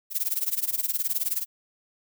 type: noise with tremolo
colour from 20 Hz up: violet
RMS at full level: -24 dBFS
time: 0.1-1.46 s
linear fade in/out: 50 ms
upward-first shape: sine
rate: 19 Hz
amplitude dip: 90%
effects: none